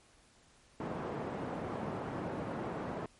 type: band-pass noise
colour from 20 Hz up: pink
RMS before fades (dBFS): -39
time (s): 0.8-3.06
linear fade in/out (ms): 2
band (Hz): 150 to 970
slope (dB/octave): 12
effects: pink hiss -64 dBFS RMS until 3.19 s + MP3 48 kbps